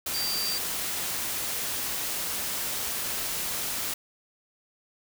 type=tone in noise; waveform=sine; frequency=4699 Hz; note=D8; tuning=in tune; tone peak=-29 dBFS; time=0.14-0.58 s; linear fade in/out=5 ms; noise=white; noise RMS=-31 dBFS; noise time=0.06-3.94 s; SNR=-1 dB; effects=none